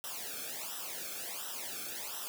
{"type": "noise with flanger", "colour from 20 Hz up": "white", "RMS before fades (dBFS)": -41, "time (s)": [0.04, 2.28], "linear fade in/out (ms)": 0, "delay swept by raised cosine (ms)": [0.44, 1.05], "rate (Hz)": 1.4, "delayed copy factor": -0.9, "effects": []}